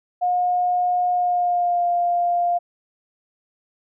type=tone with pitch glide; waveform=sine; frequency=718 to 700 Hz; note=F5 to F5; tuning=+48 to +4 cents; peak=-17 dBFS; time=0.21-2.59 s; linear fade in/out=20 ms; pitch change=-44 cents; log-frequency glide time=1.11-1.85 s; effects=none